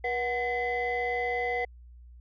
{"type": "tone cluster", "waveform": "sine", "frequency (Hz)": [482.6, 737, 2029], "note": ["B4", "F#5", "B6"], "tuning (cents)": [-40, -7, 46], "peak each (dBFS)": -30, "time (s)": [0.04, 1.65], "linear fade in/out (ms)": 5, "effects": ["tanh soft clip ceiling -22 dBFS", "added 60 Hz sine -47 dBFS peak until 2.2 s"]}